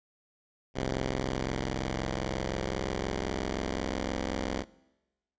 5% pulse tone pair together, 43.85 / 65.7 Hz, F1 / C2, +8 / +8 cents, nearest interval perfect fifth, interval 700 cents, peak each -24 / -21 dBFS, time 0.74-4.65 s, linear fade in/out 50 ms, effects noise-tail reverb RT60 1.0 s tail -22 dB re dry + resampled to 16000 Hz

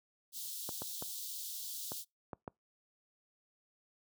white high-pass noise, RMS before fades -43 dBFS, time 0.32-2.05 s, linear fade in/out 50 ms, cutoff 3300 Hz, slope 48 dB/octave
clicks, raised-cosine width 1 ms, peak -27 dBFS, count 6, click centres 0.691 / 0.82 / 1.024 / 1.919 / 2.332 / 2.478 s
effects noise-tail reverb RT60 0.2 s tail -26 dB re dry + high-pass 80 Hz 12 dB/octave

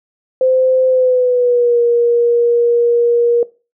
sine tone with pitch glide, 517 to 474.1 Hz, C5 to A#4, -21 to +29 cents, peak -9 dBFS, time 0.41-3.43 s, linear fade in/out 2 ms, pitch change -150 cents, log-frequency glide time 0.88-1.8 s, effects noise-tail reverb RT60 0.3 s tail -19 dB re dry

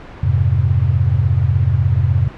sine chord, F minor, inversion none, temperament equal, 87.31 / 103.83 / 130.81 Hz, F2 / Ab2 / C3, 0 / 0 / 0 cents, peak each -16 dBFS, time 0.23-2.28 s, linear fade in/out 5 ms, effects pink hiss -35 dBFS RMS until 2.37 s + low-pass 2000 Hz 12 dB/octave

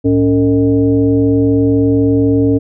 sine tone with frequency modulation, 280 Hz, C#4, 18 cents sharp, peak -8 dBFS, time 0.04-2.59 s, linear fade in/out 20 ms, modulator 172 Hz, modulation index 0.99, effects none

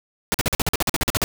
pink noise bursts, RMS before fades -20 dBFS, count 14, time 0.32-1.24 s, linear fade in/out 0 ms, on 23 ms, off 46 ms, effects none

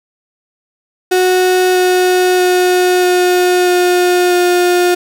35% pulse tone with pitch steps, 367.4 / 365.1 / 362.8 / 360.5 / 358.2 / 355.9 Hz, F#4 / F#4 / F#4 / F#4 / F4 / F4, -12 / -23 / -34 / -45 / +44 / +33 cents, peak -7 dBFS, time 1.11-4.95 s, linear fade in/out 10 ms, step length 640 ms, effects none

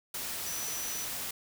sine tone in noise, 5920 Hz, F#8, in tune, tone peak -38 dBFS, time 0.46-1.05 s, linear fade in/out 5 ms, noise white, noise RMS -37 dBFS, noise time 0.14-1.31 s, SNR -4 dB, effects none

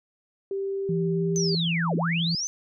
sine tone with pitch glide, 391.8 to 396.8 Hz, G4 to G4, -1 to +21 cents, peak -26 dBFS, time 0.51-1.55 s, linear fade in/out 2 ms, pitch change +22 cents, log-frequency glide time 1.16-1.32 s
sine tone with vibrato, 167.5 Hz, E3, 28 cents sharp, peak -24 dBFS, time 0.89-2.35 s, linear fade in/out 2 ms, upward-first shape sine, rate 19 Hz, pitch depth 23 cents each way
sine linear two-way sweep, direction down then up, 6260 to 184.7 to 6260 Hz, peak -26 dBFS, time 1.36-2.47 s, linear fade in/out 0 ms, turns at 1.96 s
effects none

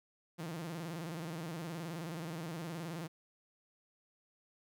sawtooth tone with vibrato, 164.81 Hz, E3, in tune, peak -36 dBFS, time 0.38-3.08 s, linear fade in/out 20 ms, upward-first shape square, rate 19 Hz, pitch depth 97 cents each way, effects 13-bit

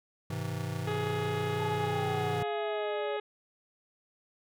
square chord, Ab augmented, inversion none, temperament just, 103.83 / 129.78 / 162.23 Hz, Ab2 / C3 / E3, 0 / -14 / -27 cents, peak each -38 dBFS, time 0.3-2.43 s, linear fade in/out 5 ms
harmonic tone, 419.1 Hz, G#4, 16 cents sharp, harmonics 1 / 2 / 3 / 4 / 5 / 6 / 7 / 8 / 9, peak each -33 / -39 / -43 / -45 / -47 / -49 / -50 / -51 / -52 dBFS, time 0.87-3.2 s, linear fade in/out 5 ms
sine linear sweep, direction down, 874 to 562 Hz, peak -35 dBFS, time 1.6-3.17 s, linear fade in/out 5 ms
effects none

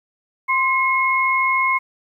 sine tone pair together, 1046.5 / 2167 Hz, C6 / C#7, 0 / -40 cents, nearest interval octave + minor second, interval 1260 cents, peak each -18 dBFS, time 0.48-1.79 s, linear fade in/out 20 ms, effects 9-bit

